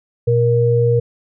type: tone pair together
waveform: sine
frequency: 120 / 471.9 Hz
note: B2 / A#4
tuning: -49 / +21 cents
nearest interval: 2 octaves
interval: 2370 cents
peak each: -14 dBFS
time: 0.27-1 s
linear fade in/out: 10 ms
effects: none